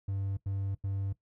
triangle tone bursts, 98 Hz, G2, in tune, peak -29 dBFS, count 3, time 0.08-1.128 s, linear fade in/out 5 ms, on 290 ms, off 89 ms, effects noise-tail reverb RT60 0.1 s tail -17 dB re dry

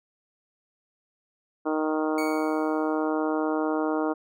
harmonic tone, 155.56 Hz, D#3, in tune, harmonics 2 / 3 / 4 / 5 / 6 / 7 / 8 / 9, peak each -26 / -30 / -32 / -34 / -36 / -37 / -38 / -39 dBFS, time 1.65-4.14 s, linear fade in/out 20 ms
40% pulse tone with exponential decay, 2238 Hz, C#7, 16 cents sharp, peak -31 dBFS, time 2.18-3.1 s, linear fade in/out 2 ms, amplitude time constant 200 ms
effects none

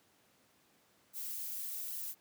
violet noise with flanger, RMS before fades -41 dBFS, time 1.13-2.15 s, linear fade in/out 50 ms, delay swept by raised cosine 0.82 to 3.02 ms, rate 3.7 Hz, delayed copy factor -0.75, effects pink hiss -69 dBFS RMS until 2.2 s + high-pass 150 Hz 12 dB/octave

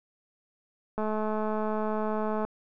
click train, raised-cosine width 1 ms, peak -18 dBFS, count 317, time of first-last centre 0.98-2.45 s, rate 215 Hz, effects none

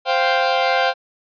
sawtooth chord, C suspended fourth, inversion none, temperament equal, 523.3 / 698.5 / 784 Hz, C5 / F5 / G5, 0 / 0 / 0 cents, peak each -16 dBFS, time 0.05-0.94 s, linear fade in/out 50 ms, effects resampled to 11025 Hz

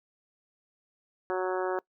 harmonic tone, 185 Hz, F#3, in tune, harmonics 2 / 3 / 4 / 5 / 6 / 7 / 8 / 9, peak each -30 / -34 / -36 / -38 / -40 / -41 / -42 / -43 dBFS, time 1.3-1.79 s, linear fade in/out 0 ms, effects noise-tail reverb RT60 0.1 s tail -23 dB re dry

